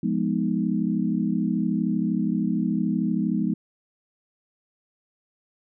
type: chord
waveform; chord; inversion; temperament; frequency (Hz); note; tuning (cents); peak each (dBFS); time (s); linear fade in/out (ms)
sine; F half-diminished seventh; none; equal; 174.61 / 207.7 / 246.9 / 311.1; F3 / Ab3 / Cb4 / Eb4; 0 / 0 / 0 / 0; -27 / -25 / -27 / -29; 0.03-3.54; 5
effects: none